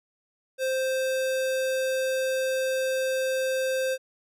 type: tone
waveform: square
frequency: 523.3 Hz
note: C5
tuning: in tune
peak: -25 dBFS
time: 0.58-3.98 s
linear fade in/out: 50 ms
effects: resampled to 32000 Hz